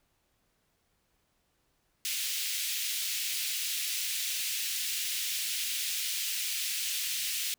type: high-pass noise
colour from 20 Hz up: pink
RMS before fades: -33 dBFS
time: 2.05-7.54 s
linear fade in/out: 0 ms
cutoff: 2500 Hz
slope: 24 dB/octave
effects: pink hiss -74 dBFS RMS until 7.58 s